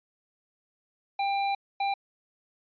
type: tone bursts at uneven times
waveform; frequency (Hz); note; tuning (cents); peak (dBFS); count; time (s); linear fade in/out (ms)
square; 794; G5; +22; -26; 2; 1.19-1.55 / 1.8-1.94; 5
effects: resampled to 11025 Hz